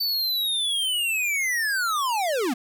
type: linear sweep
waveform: square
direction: down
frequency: 4568 to 220.4 Hz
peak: -23 dBFS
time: 0-2.54 s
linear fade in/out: 10 ms
effects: none